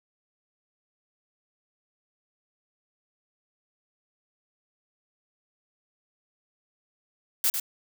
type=noise with echo; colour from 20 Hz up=blue; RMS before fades=-23 dBFS; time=7.44-7.5 s; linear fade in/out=2 ms; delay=99 ms; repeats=1; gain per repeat=-6 dB; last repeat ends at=7.599 s; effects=none